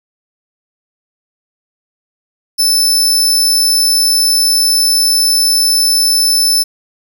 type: tone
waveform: sawtooth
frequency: 5274 Hz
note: E8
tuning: in tune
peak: -6 dBFS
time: 2.58-6.64 s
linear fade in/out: 20 ms
effects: 7-bit